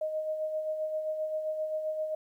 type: tone with tremolo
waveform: sine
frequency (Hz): 622.3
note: D#5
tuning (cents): 0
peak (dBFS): -28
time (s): 0.01-2.15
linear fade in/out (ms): 5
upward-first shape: sine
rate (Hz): 7.6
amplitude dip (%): 45
effects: 11-bit